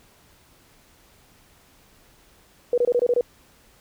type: tone bursts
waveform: sine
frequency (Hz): 485.8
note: B4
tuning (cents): -29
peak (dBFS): -16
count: 7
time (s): 2.73-3.21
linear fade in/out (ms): 2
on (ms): 48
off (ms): 24
effects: pink hiss -56 dBFS RMS until 3.8 s